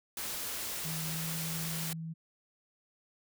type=noise; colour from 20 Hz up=white; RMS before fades=-38 dBFS; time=0.17-1.93 s; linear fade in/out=2 ms
type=tone with pitch glide; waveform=sine; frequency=160 to 162.61 Hz; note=D#3 to E3; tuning=+49 to -23 cents; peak=-37 dBFS; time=0.84-2.14 s; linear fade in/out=20 ms; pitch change=+28 cents; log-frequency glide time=1.05-1.3 s
effects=none